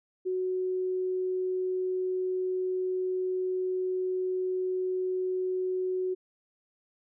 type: tone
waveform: sine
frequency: 370 Hz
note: F#4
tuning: in tune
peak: -27 dBFS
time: 0.25-6.15 s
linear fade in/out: 20 ms
effects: none